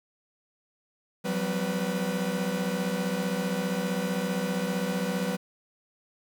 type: tone cluster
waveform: 45% pulse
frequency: 176.2 / 191.5 / 253.6 / 492 Hz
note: F3 / G3 / B3 / B4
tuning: +16 / -40 / +46 / -7 cents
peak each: -33 / -30 / -38 / -33 dBFS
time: 1.24-5.37 s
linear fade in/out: 20 ms
effects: 9-bit